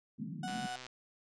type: band-pass noise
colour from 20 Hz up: white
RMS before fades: -42 dBFS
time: 0.18-0.67 s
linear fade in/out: 10 ms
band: 150 to 240 Hz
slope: 48 dB/octave
type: tone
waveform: 35% pulse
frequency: 738 Hz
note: F#5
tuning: 5 cents flat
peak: -37 dBFS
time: 0.43-0.76 s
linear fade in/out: 5 ms
type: click train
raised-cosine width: 0.2 ms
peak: -29 dBFS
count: 50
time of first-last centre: 0.48-0.866 s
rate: 127 Hz
effects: resampled to 24000 Hz